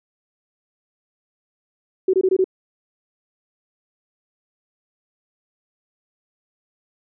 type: tone bursts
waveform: sine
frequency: 376.1 Hz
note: F#4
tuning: 28 cents sharp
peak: -13 dBFS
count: 5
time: 2.08-2.443 s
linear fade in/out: 5 ms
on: 55 ms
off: 22 ms
effects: none